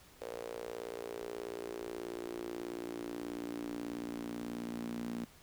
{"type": "tone with high-pass filter sweep", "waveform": "sawtooth", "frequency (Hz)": 58.4, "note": "A#1", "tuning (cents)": 4, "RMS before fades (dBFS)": -42, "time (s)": [0.21, 5.25], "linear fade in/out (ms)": 10, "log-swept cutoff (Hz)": [490, 230], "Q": 5.3, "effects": ["pink hiss -60 dBFS RMS until 5.42 s"]}